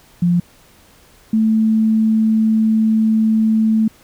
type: tone pair in turn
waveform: sine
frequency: 174.61 / 220 Hz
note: F3 / A3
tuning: 0 / 0 cents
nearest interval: major third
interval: 400 cents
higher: second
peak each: -11 dBFS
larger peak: neither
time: 0.22-0.4 / 1.33-3.88 s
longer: second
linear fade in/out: 5 ms
effects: pink hiss -49 dBFS RMS until 4.03 s